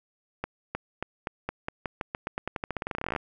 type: accelerating click train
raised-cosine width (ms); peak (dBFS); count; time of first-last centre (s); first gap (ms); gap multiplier
0.5; -15; 30; 0.44-3.162; 310; 0.89
effects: none